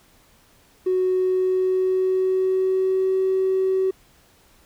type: tone with pitch glide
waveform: triangle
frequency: 370 to 378.9 Hz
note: F#4 to F#4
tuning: 0 to +41 cents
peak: -14 dBFS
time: 0.86-3.91 s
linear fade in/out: 10 ms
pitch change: +41 cents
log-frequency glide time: 1.04-3.2 s
effects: tanh soft clip ceiling -15 dBFS + pink hiss -56 dBFS RMS until 4.65 s